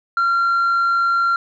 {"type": "tone", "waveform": "sine", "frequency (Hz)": 1376, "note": "F6", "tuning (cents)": -26, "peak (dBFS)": -12, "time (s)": [0.17, 1.36], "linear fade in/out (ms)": 2, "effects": ["tanh soft clip ceiling -13 dBFS"]}